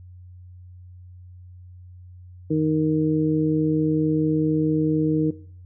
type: harmonic tone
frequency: 155.56 Hz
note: D#3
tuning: in tune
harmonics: 1 / 2 / 3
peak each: -23 / -21 / -26 dBFS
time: 2.5-5.31 s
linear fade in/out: 10 ms
effects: noise-tail reverb RT60 0.5 s tail -18 dB re dry + added 90 Hz sine -41 dBFS peak until 5.65 s